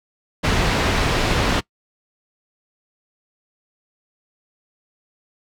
pink low-pass noise, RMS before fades -19 dBFS, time 0.43-1.61 s, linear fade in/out 20 ms, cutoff 4300 Hz, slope 12 dB/octave, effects noise-tail reverb RT60 0.1 s tail -22 dB re dry

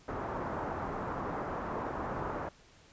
white low-pass noise, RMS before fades -37 dBFS, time 0.08-2.49 s, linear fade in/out 5 ms, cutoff 1200 Hz, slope 24 dB/octave, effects pink hiss -60 dBFS RMS until 2.92 s + resampled to 16000 Hz

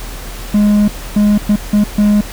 triangle tone bursts at uneven times, 207.7 Hz, G#3, in tune, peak -5 dBFS, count 5, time 0.54-0.88 / 1.16-1.38 / 1.49-1.56 / 1.73-1.84 / 1.98-2.21 s, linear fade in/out 5 ms, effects added 40 Hz sine -25 dBFS peak until 2.32 s + pink hiss -30 dBFS RMS until 2.32 s

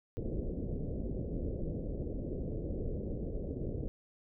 pink low-pass noise, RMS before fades -37 dBFS, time 0.17-3.88 s, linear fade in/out 0 ms, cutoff 550 Hz, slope 48 dB/octave, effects none

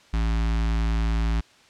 square tone with notch filter, 55.3 Hz, A1, 9 cents sharp, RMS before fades -23 dBFS, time 0.13-1.41 s, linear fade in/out 10 ms, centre 500 Hz, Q 1.1, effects white hiss -54 dBFS RMS until 1.69 s + low-pass 5000 Hz 12 dB/octave

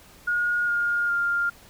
sine tone with pitch steps, 1436 / 1417.9 / 1400 Hz, F6 / F6 / F6, +48 / +26 / +4 cents, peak -21 dBFS, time 0.27-1.5 s, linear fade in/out 10 ms, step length 410 ms, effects pink hiss -51 dBFS RMS until 1.69 s

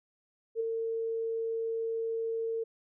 sine tone with ADSR envelope, 453.4 Hz, A#4, 48 cents flat, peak -26 dBFS, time 0.55-2.64 s, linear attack 52 ms, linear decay 10 ms, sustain -4 dB, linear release 11 ms, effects none

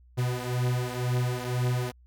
45% pulse beating tone pair, 123.47 / 125.47 Hz, B2 / B2, 0 / +28 cents, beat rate 2 Hz, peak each -28 / -30 dBFS, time 0.17-1.92 s, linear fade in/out 20 ms, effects added 61 Hz sine -53 dBFS peak until 2.06 s

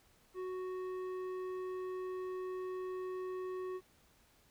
square tone with low-pass filter, 370 Hz, F#4, in tune, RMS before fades -41 dBFS, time 0.34-3.81 s, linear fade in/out 50 ms, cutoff 1300 Hz, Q 0.74, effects pink hiss -68 dBFS RMS until 4.5 s

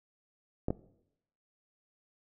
clicks, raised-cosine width 2 ms, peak -17 dBFS, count 2, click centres 0.684 / 0.705 s, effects noise-tail reverb RT60 0.8 s tail -19 dB re dry

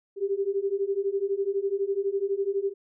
sine beating tone pair, 388.6 / 400.6 Hz, G4 / G4, -15 / +38 cents, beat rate 12 Hz, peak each -28 / -27 dBFS, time 0.16-2.74 s, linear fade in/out 50 ms, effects none

